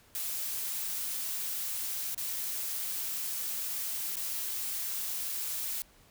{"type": "noise with dropouts", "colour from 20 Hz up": "blue", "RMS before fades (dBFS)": -35, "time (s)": [0.15, 5.82], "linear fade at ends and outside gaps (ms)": 0, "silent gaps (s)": [[2.146, 2.178], [4.156, 4.168]], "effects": ["pink hiss -61 dBFS RMS until 6.1 s"]}